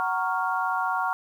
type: chord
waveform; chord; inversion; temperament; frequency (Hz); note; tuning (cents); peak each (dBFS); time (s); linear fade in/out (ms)
sine; Gb major seventh; none; equal with one note detuned; 746.9 / 932.3 / 1108.7 / 1396.9; Gb5 / Bb5 / Db6 / F6; +16 / 0 / 0 / 0; -29; 0-1.13; 0
effects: 9-bit